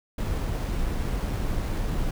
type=noise with sample-and-hold; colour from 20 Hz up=brown; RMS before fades=-27 dBFS; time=0.18-2.11 s; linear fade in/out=5 ms; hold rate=11025 Hz; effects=none